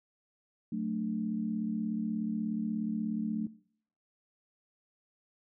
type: chord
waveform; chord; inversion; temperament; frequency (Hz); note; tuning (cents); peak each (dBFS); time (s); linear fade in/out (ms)
sine; D major; first; just; 183.54 / 220.2 / 293.7; F#3 / A3 / D4; -14 / +2 / 0; -37 / -33 / -39; 0.72-3.47; 5
effects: noise-tail reverb RT60 0.6 s tail -20 dB re dry